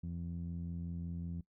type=tone with low-pass filter; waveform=sawtooth; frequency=85.4 Hz; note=F2; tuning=38 cents flat; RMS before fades=-41 dBFS; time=0.03-1.41 s; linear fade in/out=5 ms; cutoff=190 Hz; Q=3.4; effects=noise-tail reverb RT60 0.1 s tail -20 dB re dry